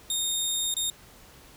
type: tone with dropouts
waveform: 20% pulse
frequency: 3685 Hz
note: A#7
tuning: 21 cents flat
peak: -20 dBFS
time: 0.1-0.9 s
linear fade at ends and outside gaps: 2 ms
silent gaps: 0.741-0.766 s
effects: pink hiss -52 dBFS RMS until 1.56 s